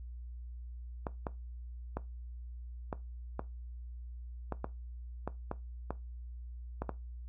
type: clicks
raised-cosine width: 1 ms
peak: -21 dBFS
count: 12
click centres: 1.068 / 1.268 / 1.97 / 2.928 / 3.394 / 4.523 / 4.644 / 5.276 / 5.514 / 5.906 / 6.82 / 6.893 s
effects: noise-tail reverb RT60 0.2 s tail -17 dB re dry + added 60 Hz sine -42 dBFS peak until 7.28 s